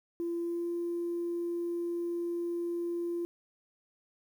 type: tone with pitch glide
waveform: sine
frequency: 340.9 to 344.1 Hz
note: F4 to F4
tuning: -42 to -26 cents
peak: -30 dBFS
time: 0.2-3.25 s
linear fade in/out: 0 ms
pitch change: +16 cents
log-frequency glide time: 0.39-0.69 s
effects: tanh soft clip ceiling -27 dBFS + 10-bit